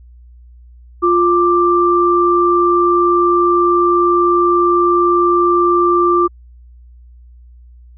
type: tone pair together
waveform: sine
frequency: 350.5 / 1179 Hz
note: F4 / D6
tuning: +6 / +6 cents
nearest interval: octave + major sixth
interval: 2100 cents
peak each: -12 dBFS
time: 1.02-6.28 s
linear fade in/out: 20 ms
effects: added 60 Hz sine -38 dBFS peak until 7.97 s